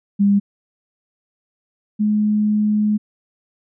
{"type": "tone pair in turn", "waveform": "sine", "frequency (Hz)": [201.1, 211], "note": ["G3", "G#3"], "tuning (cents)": [44, 28], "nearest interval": "minor second", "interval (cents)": 84, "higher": "second", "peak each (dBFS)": [-11, -14], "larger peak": "first", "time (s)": [[0.19, 0.4], [1.99, 2.98]], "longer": "second", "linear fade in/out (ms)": 20, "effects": []}